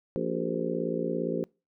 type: harmonic tone with a mistuned harmonic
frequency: 57.6 Hz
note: A#1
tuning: 20 cents flat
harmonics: 3 / 4 / 5 / 6 / 7 / 8 / 9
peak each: -35 / -35 / -35 / -35 / -35 / -35 / -35 dBFS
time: 0.16-1.44 s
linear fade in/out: 0 ms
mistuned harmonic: 6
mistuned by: +100 cents
effects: noise-tail reverb RT60 0.3 s tail -26 dB re dry